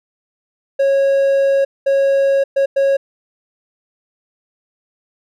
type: tone bursts at uneven times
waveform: triangle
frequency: 549 Hz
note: C#5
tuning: 17 cents flat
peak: -9 dBFS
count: 4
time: 0.79-1.65 / 1.86-2.44 / 2.56-2.66 / 2.76-2.97 s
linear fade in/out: 10 ms
effects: none